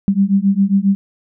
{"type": "beating tone pair", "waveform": "sine", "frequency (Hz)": [193.3, 200.7], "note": ["G3", "G3"], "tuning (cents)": [-24, 41], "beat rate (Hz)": 7.4, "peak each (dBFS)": -14, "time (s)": [0.08, 0.95], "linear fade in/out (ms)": 0, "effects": []}